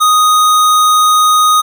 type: tone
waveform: square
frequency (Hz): 1244.5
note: D#6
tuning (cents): 0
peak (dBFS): -7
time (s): 0-1.62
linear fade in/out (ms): 20
effects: none